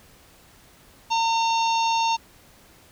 harmonic tone with a mistuned harmonic, 912 Hz, A#5, 38 cents flat, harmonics 1 / 3 / 4 / 5 / 6 / 7, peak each -20 / -30 / -32 / -34 / -36 / -37 dBFS, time 1.1-2.17 s, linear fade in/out 20 ms, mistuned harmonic 5, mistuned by -53 cents, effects pink hiss -53 dBFS RMS until 2.91 s

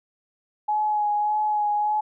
sine tone with vibrato, 841 Hz, G#5, 22 cents sharp, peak -20 dBFS, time 0.68-2.01 s, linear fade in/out 10 ms, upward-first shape sine, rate 1.7 Hz, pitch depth 20 cents each way, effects none

